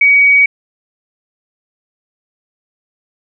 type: tone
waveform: sine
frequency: 2259 Hz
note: C#7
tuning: 32 cents sharp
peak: -5 dBFS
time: 0.01-0.46 s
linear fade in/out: 5 ms
effects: none